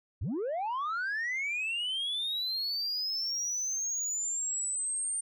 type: linear sweep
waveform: sine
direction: up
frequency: 62.9 to 8870 Hz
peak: -28 dBFS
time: 0.21-5.21 s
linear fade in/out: 10 ms
effects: tanh soft clip ceiling -29 dBFS